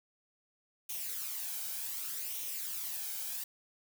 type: noise with flanger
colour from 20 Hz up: blue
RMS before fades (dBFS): -39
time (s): 0.89-3.44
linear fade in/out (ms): 5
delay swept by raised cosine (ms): 0.32 to 1.32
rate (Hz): 0.66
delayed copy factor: +0.55
effects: none